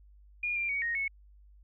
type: tone with pitch steps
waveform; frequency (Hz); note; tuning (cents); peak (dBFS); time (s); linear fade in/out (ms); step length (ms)
sine; 2429 / 2380 / 2245 / 1866 / 2202; D#7 / D7 / C#7 / A#6 / C#7; -42 / +22 / +21 / +1 / -12; -29; 0.43-1.08; 5; 130
effects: added 50 Hz sine -54 dBFS peak until 1.63 s